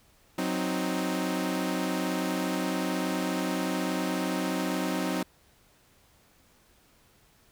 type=chord; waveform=sawtooth; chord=C diminished; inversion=second; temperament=equal; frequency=185 / 261.6 / 311.1 Hz; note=Gb3 / C4 / Eb4; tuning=0 / 0 / 0 cents; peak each=-28 dBFS; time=0.38-5.23 s; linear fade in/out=5 ms; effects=pink hiss -62 dBFS RMS until 7.51 s